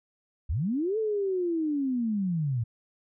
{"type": "linear two-way sweep", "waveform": "sine", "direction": "up then down", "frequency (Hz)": [55, 446.3, 108.9], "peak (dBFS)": -25, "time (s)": [0.49, 2.64], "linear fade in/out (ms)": 10, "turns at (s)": 0.98, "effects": []}